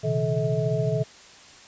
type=tone cluster; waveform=sine; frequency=122.5 / 136.7 / 160.1 / 432.6 / 641 Hz; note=B2 / C#3 / D#3 / A4 / E5; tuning=-14 / -24 / +50 / -29 / -49 cents; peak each=-28 dBFS; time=0.03-1.04 s; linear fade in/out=20 ms; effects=white hiss -48 dBFS RMS until 1.67 s + resampled to 16000 Hz